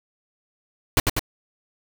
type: noise with echo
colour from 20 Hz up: pink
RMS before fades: -17 dBFS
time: 0.97-1 s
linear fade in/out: 2 ms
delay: 97 ms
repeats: 2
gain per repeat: -3 dB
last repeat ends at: 1.194 s
effects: none